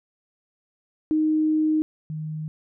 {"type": "tone pair in turn", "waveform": "sine", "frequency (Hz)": [310.5, 155.25], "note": ["D#4", "D#3"], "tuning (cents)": [-3, -3], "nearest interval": "octave", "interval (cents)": 1200, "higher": "first", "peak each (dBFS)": [-18, -28], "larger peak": "first", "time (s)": [[1.11, 1.82], [2.1, 2.48]], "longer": "first", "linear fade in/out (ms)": 0, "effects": []}